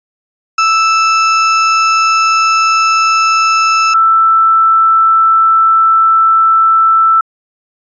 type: tone pair in turn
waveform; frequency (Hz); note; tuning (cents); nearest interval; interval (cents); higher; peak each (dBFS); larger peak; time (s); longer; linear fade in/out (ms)
35% pulse / sine; 1318.5 / 1325.8; E6 / E6; 0 / +10; unison; 10; second; -6 / -5; second; 0.58-3.94 / 3.94-7.21; first; 5
effects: resampled to 16000 Hz